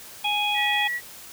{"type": "harmonic tone", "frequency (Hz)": 830.6, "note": "G#5", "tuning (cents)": 0, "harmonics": [1, 3, 4], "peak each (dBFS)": [-26, -26, -26], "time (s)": [0.24, 0.88], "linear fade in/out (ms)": 10}
{"type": "tone", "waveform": "sine", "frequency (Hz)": 1934, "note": "B6", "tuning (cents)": -37, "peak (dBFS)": -25, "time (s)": [0.54, 1.01], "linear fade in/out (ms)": 50}
{"effects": ["white hiss -43 dBFS RMS until 1.32 s"]}